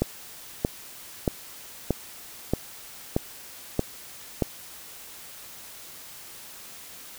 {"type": "click train", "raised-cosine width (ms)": 2, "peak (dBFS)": -8, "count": 8, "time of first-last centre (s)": [0.02, 4.423], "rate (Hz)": 1.59, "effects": ["white hiss -44 dBFS RMS until 7.18 s"]}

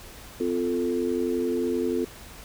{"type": "chord", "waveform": "sine", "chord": "F major", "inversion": "second", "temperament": "equal with one note detuned", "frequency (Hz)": [257.1, 349.2, 440], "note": ["C4", "F4", "A4"], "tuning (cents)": [-30, 0, 0], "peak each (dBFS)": [-28, -27, -28], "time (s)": [0.4, 2.05], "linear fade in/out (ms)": 5, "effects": ["added 60 Hz sine -52 dBFS peak until 2.44 s", "pink hiss -45 dBFS RMS until 2.44 s"]}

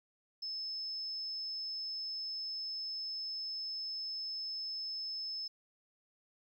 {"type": "tone", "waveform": "triangle", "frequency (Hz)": 5230, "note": "E8", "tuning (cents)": -15, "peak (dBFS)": -34, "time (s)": [0.42, 5.48], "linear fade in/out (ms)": 10, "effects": ["tanh soft clip ceiling -36 dBFS"]}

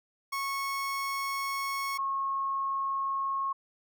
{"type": "tone pair in turn", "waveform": ["30% pulse", "sine"], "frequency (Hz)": [1100, 1088.6], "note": ["C#6", "C#6"], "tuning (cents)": [-14, -32], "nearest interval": "unison", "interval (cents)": 18, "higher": "first", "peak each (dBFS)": -28, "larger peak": "neither", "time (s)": [[0.32, 1.98], [1.98, 3.53]], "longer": "first", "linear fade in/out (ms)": 10, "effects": []}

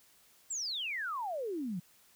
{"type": "exponential sweep", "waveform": "sine", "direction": "down", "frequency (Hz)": [7890, 164.81], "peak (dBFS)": -34, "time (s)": [0.5, 1.8], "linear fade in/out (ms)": 10, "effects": ["white hiss -64 dBFS RMS until 2.15 s"]}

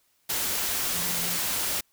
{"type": "tone in noise", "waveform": "sine", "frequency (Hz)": 174.61, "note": "F3", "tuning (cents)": 0, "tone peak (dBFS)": -39, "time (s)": [0.93, 1.38], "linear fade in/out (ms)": 10, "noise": "white", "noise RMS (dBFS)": -28, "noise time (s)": [0.29, 1.81], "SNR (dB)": -14, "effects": ["white hiss -68 dBFS RMS until 1.92 s"]}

